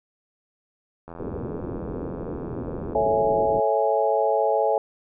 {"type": "click train", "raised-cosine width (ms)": 1, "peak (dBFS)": -25, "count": 157, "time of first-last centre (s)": [1.08, 2.933], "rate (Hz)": 84.2}
{"type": "low-pass noise", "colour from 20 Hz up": "white", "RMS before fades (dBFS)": -32, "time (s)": [1.19, 3.6], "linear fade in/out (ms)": 5, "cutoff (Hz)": 500, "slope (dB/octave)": 48}
{"type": "chord", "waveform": "sine", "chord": "A major seventh", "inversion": "none", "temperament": "equal", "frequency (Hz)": [440, 554.4, 659.3, 830.6], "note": ["A4", "C#5", "E5", "G#5"], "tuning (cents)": [0, 0, 0, 0], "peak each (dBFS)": -24, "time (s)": [2.95, 4.78], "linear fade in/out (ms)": 2}
{"effects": []}